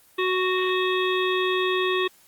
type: harmonic tone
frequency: 370 Hz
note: F#4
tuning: in tune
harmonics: 1 / 3 / 5 / 7 / 9 / 10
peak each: -23 / -28 / -30 / -31 / -33 / -33 dBFS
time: 0.18-2.08 s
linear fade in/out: 10 ms
effects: white hiss -56 dBFS RMS until 2.27 s + Opus 24 kbps